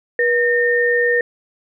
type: tone pair together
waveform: sine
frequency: 482.1 / 1827 Hz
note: B4 / A#6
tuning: -42 / -35 cents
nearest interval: octave + major seventh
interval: 2307 cents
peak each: -16 dBFS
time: 0.19-1.21 s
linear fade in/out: 2 ms
effects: none